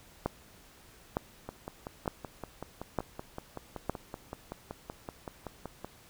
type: two click trains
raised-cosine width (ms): 1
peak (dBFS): -15 / -24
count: 5 / 24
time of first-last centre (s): 0.26-3.896 / 1.49-5.846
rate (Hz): 1.1 / 5.28
effects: pink hiss -57 dBFS RMS until 6.09 s